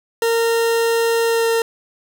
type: tone with pitch glide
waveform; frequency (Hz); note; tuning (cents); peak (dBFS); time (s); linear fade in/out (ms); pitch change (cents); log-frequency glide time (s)
40% pulse; 460.4 to 457.5; A#4 to A#4; -22 to -32; -14; 0.22-1.62; 2; -10; 1.26-1.48
effects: none